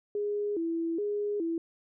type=tone with vibrato; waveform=sine; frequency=370 Hz; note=F#4; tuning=in tune; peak=-28 dBFS; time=0.15-1.58 s; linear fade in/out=2 ms; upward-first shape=square; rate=1.2 Hz; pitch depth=190 cents each way; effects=none